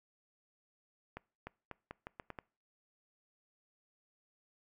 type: accelerating click train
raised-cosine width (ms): 0.5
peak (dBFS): -28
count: 8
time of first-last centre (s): 1.17-2.388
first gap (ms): 300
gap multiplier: 0.81
effects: noise-tail reverb RT60 0.4 s tail -24 dB re dry